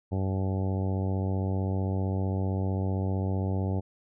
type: harmonic tone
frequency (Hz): 95.5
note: G2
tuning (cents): -45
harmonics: 1 / 2 / 3 / 4 / 5 / 6 / 7 / 8 / 9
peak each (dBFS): -27 / -33 / -37 / -39 / -41 / -43 / -44 / -45 / -46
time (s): 0.11-3.81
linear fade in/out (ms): 20
effects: none